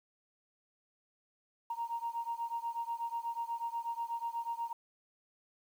sine beating tone pair, 928 / 936.2 Hz, A#5 / A#5, -8 / +7 cents, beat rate 8.2 Hz, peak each -37 / -38 dBFS, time 1.7-4.73 s, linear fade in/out 5 ms, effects tanh soft clip ceiling -28 dBFS + 10-bit

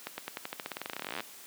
accelerating click train, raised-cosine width 0.3 ms, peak -19 dBFS, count 29, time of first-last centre 0.07-1.205 s, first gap 110 ms, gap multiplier 0.91, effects white hiss -50 dBFS RMS until 1.46 s + high-pass 200 Hz 12 dB/octave

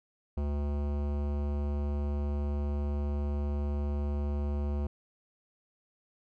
sine tone with hard clipping, 72.3 Hz, D2, 27 cents flat, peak -31 dBFS, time 0.37-4.87 s, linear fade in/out 5 ms, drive 18 dB, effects none

